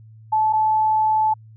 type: tone pair in turn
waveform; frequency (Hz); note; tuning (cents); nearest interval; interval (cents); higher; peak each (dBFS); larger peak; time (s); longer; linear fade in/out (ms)
sine; 868 / 868; A5 / A5; -24 / -24; unison; 0; neither; -15; neither; 0.32-0.53 / 0.53-1.34; second; 10
effects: added 110 Hz sine -42 dBFS peak until 1.56 s